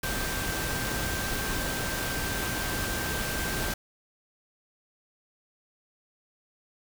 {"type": "tone in noise", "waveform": "sine", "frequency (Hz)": 1568, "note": "G6", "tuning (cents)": 0, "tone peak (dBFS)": -36, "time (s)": [0.03, 3.74], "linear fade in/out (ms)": 5, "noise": "pink", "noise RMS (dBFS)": -31, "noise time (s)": [0.03, 3.74], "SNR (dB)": -8, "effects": []}